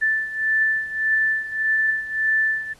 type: beating tone pair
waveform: sine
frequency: 1760 / 1761.7 Hz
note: A6 / A6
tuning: 0 / +2 cents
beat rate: 1.7 Hz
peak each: -20 / -24 dBFS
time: 0.01-2.74 s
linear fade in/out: 20 ms
effects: pink hiss -54 dBFS RMS until 2.79 s + AAC 32 kbps